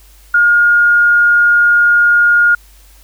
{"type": "tone", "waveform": "sine", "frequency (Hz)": 1424, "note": "F6", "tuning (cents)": 33, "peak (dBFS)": -6, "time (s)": [0.34, 2.55], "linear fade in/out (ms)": 5, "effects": ["added 50 Hz sine -41 dBFS peak until 3.03 s", "white hiss -47 dBFS RMS until 3.03 s"]}